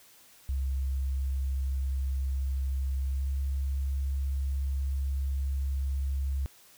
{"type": "tone with pitch glide", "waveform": "sine", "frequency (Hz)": [66.9, 68.19], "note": ["C2", "C#2"], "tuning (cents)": [39, -28], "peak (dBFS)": -27, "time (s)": [0.49, 6.46], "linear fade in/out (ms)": 0, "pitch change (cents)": 33, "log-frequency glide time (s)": [3, 3.32], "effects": ["white hiss -57 dBFS RMS until 6.77 s"]}